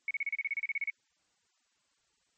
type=tone bursts; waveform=sine; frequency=2217 Hz; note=C#7; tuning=in tune; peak=-29 dBFS; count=14; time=0.08-0.901 s; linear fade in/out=2 ms; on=28 ms; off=33 ms; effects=white hiss -74 dBFS RMS until 2.37 s + MP3 32 kbps